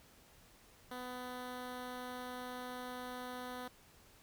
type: tone with notch filter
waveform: 10% pulse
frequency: 250 Hz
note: B3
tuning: 21 cents sharp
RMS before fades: -45 dBFS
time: 0.91-3.68 s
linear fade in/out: 5 ms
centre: 7100 Hz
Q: 1.5
effects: pink hiss -63 dBFS RMS until 4.22 s